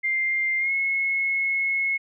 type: tone with pitch glide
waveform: sine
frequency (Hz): 2101 to 2178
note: C7 to C#7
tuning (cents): +7 to -31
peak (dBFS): -21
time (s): 0.03-1.98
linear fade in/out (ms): 20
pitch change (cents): +62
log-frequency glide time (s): 0.59-0.72
effects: none